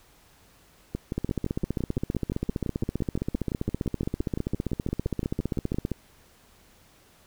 two click trains, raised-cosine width 3 ms, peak -16 / -14 dBFS, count 29 / 73, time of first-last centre 0.95-5.745 / 1.18-5.917 s, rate 5.84 / 15.2 Hz, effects pink hiss -58 dBFS RMS until 7.26 s

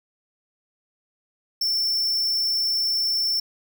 square tone, 5390 Hz, E8, 38 cents sharp, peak -21 dBFS, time 1.61-3.4 s, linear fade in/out 5 ms, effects none

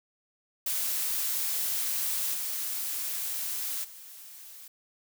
blue noise with level steps, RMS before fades -30 / -33 / -47 dBFS, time 0.66-4.68 s, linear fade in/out 5 ms, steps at 2.33 / 3.83 s, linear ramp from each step 20 ms, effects none

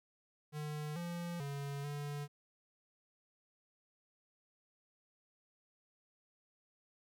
square tone with pitch steps, 150.5 / 172.4 / 141 / 145.1 Hz, D3 / F3 / C#3 / D3, +43 / -22 / +30 / -21 cents, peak -40 dBFS, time 0.52-2.28 s, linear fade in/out 50 ms, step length 440 ms, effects none

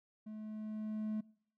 triangle tone with level ramp, 215.2 Hz, A3, 38 cents flat, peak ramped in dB -42 to -31 dBFS, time 0.26-1.21 s, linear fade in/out 10 ms, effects noise-tail reverb RT60 0.6 s tail -25 dB re dry + tanh soft clip ceiling -28 dBFS

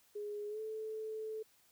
sine tone with pitch glide, 415.3 to 436.5 Hz, G#4 to A4, 0 to -14 cents, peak -39 dBFS, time 0.15-1.43 s, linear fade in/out 10 ms, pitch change +86 cents, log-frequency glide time 0.48-0.6 s, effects white hiss -69 dBFS RMS until 1.71 s

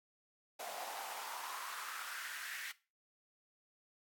pink noise with high-pass filter sweep, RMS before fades -45 dBFS, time 0.59-2.72 s, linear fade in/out 10 ms, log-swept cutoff 660 to 1900 Hz, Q 4.2, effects noise-tail reverb RT60 0.3 s tail -17 dB re dry + AAC 64 kbps

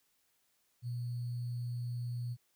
sine tone with sample-and-hold, 121.2 Hz, B2, 32 cents flat, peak -35 dBFS, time 0.82-2.37 s, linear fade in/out 50 ms, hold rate 4410 Hz, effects white hiss -75 dBFS RMS until 2.55 s

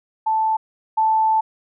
sine tone pair in turn, 879 / 879 Hz, A5 / A5, -2 / -2 cents, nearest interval unison, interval 0 cents, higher neither, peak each -16 / -14 dBFS, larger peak second, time 0.26-0.57 / 0.97-1.41 s, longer second, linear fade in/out 10 ms, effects none

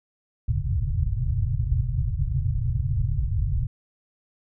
white low-pass noise, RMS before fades -24 dBFS, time 0.48-3.67 s, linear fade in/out 5 ms, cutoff 140 Hz, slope 96 dB/octave, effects none

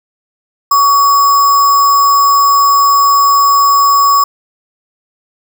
sine tone with sample-and-hold, 1129 Hz, C#6, 31 cents sharp, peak -5 dBFS, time 0.71-4.24 s, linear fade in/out 5 ms, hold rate 6300 Hz, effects none

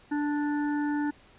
harmonic tone, 293.7 Hz, D4, in tune, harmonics 1 / 3 / 5 / 6, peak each -26 / -36 / -40 / -42 dBFS, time 0.11-1.11 s, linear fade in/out 10 ms, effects pink hiss -57 dBFS RMS until 1.38 s + resampled to 8000 Hz

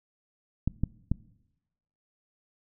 clicks, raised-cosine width 5 ms, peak -13 dBFS, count 3, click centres 0.676 / 0.836 / 1.116 s, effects noise-tail reverb RT60 0.9 s tail -21 dB re dry

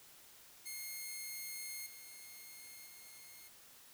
5% pulse tone with level steps, 2146 Hz, C7, 43 cents sharp, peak -33 / -42 / -45 dBFS, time 0.65-3.49 s, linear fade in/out 20 ms, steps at 1.86 / 2.86 s, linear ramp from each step 5 ms, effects white hiss -60 dBFS RMS until 3.93 s

